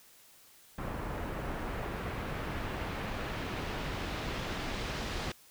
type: noise with low-pass filter sweep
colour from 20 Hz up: pink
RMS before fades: -37 dBFS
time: 0.78-5.32 s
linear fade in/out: 5 ms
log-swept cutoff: 1400 to 4900 Hz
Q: 0.78
effects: white hiss -59 dBFS RMS until 5.5 s